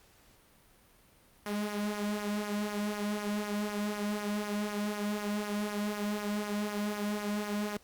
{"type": "tone with flanger", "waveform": "sawtooth", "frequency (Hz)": 207.7, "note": "G#3", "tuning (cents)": 0, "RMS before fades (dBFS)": -34, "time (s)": [1.46, 7.77], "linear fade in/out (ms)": 2, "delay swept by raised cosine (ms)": [0.24, 2.54], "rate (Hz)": 4, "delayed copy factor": -0.6, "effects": ["pink hiss -62 dBFS RMS until 7.83 s", "Opus 48 kbps"]}